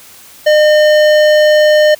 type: tone with hard clipping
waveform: triangle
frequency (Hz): 607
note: D#5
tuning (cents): -43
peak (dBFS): -7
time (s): 0.46-1.95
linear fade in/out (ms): 10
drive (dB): 18
effects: white hiss -38 dBFS RMS until 1.99 s